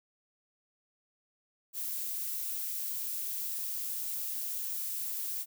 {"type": "noise", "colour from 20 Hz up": "violet", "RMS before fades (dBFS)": -36, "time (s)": [1.73, 5.46], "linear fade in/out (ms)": 50, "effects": []}